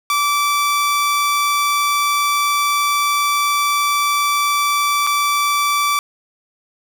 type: tone with dropouts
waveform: sawtooth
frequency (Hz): 1161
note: D6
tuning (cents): -20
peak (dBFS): -11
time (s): 0.1-5.99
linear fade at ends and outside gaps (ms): 1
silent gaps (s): 5.067-5.071
effects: none